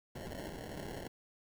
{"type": "noise with sample-and-hold", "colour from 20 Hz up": "white", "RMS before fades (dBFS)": -44, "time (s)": [0.15, 1.08], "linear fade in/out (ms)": 10, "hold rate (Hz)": 1225, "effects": []}